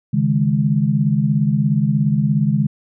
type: chord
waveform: sine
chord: C# suspended second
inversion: none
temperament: equal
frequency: 138.59 / 155.56 / 207.7 Hz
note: C#3 / D#3 / G#3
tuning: 0 / 0 / 0 cents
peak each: -18 dBFS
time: 0.13-2.67 s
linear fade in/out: 10 ms
effects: none